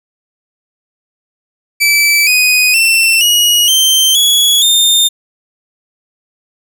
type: tone with pitch steps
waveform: sawtooth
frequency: 2314 / 2494 / 2689 / 2899 / 3125 / 3368 / 3631 Hz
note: D7 / D#7 / E7 / F#7 / G7 / G#7 / A#7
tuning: -26 / +3 / +34 / -36 / -6 / +24 / -46 cents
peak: -4 dBFS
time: 1.8-5.09 s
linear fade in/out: 20 ms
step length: 470 ms
effects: none